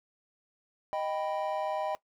triangle chord, Eb augmented, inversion none, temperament equal, 622.3 / 784 / 987.8 Hz, Eb5 / G5 / B5, 0 / 0 / 0 cents, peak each -31 / -32 / -36 dBFS, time 0.93-1.95 s, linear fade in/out 0 ms, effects noise-tail reverb RT60 0.1 s tail -18 dB re dry

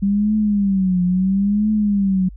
sine tone with vibrato, 196 Hz, G3, in tune, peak -14 dBFS, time 0.02-2.29 s, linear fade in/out 10 ms, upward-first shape triangle, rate 0.74 Hz, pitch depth 170 cents each way, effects added 50 Hz sine -34 dBFS peak until 2.36 s

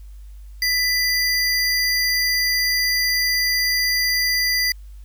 square tone pair together, 1991 / 4767 Hz, B6 / D8, +14 / +25 cents, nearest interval octave + minor third, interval 1511 cents, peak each -21 dBFS, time 0.62-4.72 s, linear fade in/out 2 ms, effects added 50 Hz sine -36 dBFS peak until 5.04 s + white hiss -60 dBFS RMS until 5.04 s

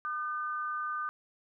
sine tone pair together, 1210 / 1522.7 Hz, D#6 / F#6, -49 / +49 cents, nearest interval major third, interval 398 cents, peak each -33 / -38 dBFS, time 0.05-1.09 s, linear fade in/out 0 ms, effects none

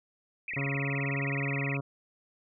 sine tone with vibrato, 2213 Hz, C#7, 3 cents flat, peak -33 dBFS, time 0.48-1.77 s, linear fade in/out 2 ms, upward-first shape sine, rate 19 Hz, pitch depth 290 cents each way
clicks, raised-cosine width 2 ms, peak -37 dBFS, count 4, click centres 0.536 / 0.593 / 0.664 / 0.756 s
harmonic tone, 138.59 Hz, C#3, in tune, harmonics 1 / 2 / 3 / 4 / 5 / 7 / 8 / 9 / 10, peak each -31 / -37 / -41 / -43 / -45 / -48 / -49 / -50 / -51 dBFS, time 0.56-1.81 s, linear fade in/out 10 ms
effects none

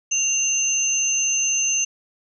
sine tone pair together, 2776 / 6232 Hz, F7 / G8, -11 / -11 cents, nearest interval octave + major second, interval 1400 cents, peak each -25 / -19 dBFS, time 0.11-1.85 s, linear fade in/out 10 ms, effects none

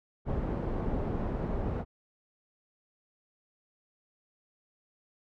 pink low-pass noise, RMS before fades -32 dBFS, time 0.25-1.85 s, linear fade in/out 50 ms, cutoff 670 Hz, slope 12 dB/octave, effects none

